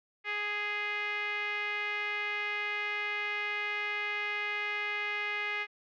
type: tone with low-pass filter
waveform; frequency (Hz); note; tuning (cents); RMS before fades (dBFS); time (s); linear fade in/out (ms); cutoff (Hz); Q
5% pulse; 415.3; G#4; 0; -34; 0.24-5.67; 50; 2200; 4.2
effects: none